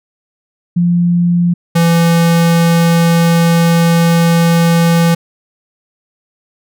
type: tone pair in turn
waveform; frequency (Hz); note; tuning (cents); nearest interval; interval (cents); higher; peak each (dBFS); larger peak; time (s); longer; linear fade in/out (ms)
sine / square; 174 / 168.17; F3 / E3; -6 / +35; minor second; 59; first; -8; neither; 0.76-1.54 / 1.75-5.15; second; 10
effects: none